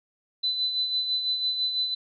sine tone with tremolo, 4010 Hz, B7, 26 cents sharp, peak -22 dBFS, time 0.43-1.95 s, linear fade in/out 10 ms, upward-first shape sine, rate 6 Hz, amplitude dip 50%, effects none

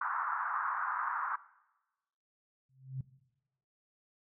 pink band-pass noise, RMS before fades -35 dBFS, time 0.01-1.36 s, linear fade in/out 5 ms, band 960 to 1500 Hz, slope 48 dB/octave
sine tone with exponential growth, 132 Hz, C3, 16 cents sharp, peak -32 dBFS, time 2.69-3.01 s, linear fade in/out 5 ms, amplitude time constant 69 ms
effects noise-tail reverb RT60 1.0 s tail -19 dB re dry

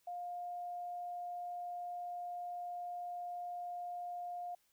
sine tone, 707 Hz, F5, 21 cents sharp, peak -40 dBFS, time 0.07-4.55 s, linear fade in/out 5 ms, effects white hiss -75 dBFS RMS until 4.72 s

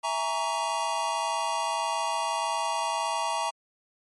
square chord, A# half-diminished seventh, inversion second, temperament equal with one note detuned, 659.3 / 830.6 / 932.3 / 1128.8 Hz, E5 / G#5 / A#5 / C#6, 0 / 0 / 0 / +31 cents, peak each -35 / -34 / -30 / -34 dBFS, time 0.03-3.51 s, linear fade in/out 20 ms, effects MP3 48 kbps

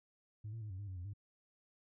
sine tone with pitch steps, 106.2 / 113.5 / 106.2 / 93.4 / 101.9 / 93.6 / 88.3 / 101 Hz, G#2 / A#2 / G#2 / F#2 / G#2 / F#2 / F2 / G#2, +39 / -46 / +39 / +17 / -32 / +20 / +20 / -48 cents, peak -40 dBFS, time 0.44-1.136 s, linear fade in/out 10 ms, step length 87 ms, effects tanh soft clip ceiling -40 dBFS

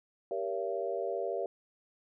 sine chord, G diminished seventh, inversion none, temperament just, 392 / 470.4 / 564.5 / 677.4 Hz, G4 / Bb4 / Db5 / Fb5, 0 / +16 / +31 / +47 cents, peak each -37 / -37 / -37 / -37 dBFS, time 0.31-1.46 s, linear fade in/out 2 ms, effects none

